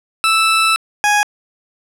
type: tone pair in turn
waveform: 20% pulse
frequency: 1318.5 / 829.9 Hz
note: E6 / G#5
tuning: 0 / -1 cents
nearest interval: minor sixth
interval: 801 cents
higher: first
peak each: -6 dBFS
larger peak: neither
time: 0.24-0.76 / 1.04-1.23 s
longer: first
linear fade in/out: 0 ms
effects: low-pass 11000 Hz 12 dB/octave + 7-bit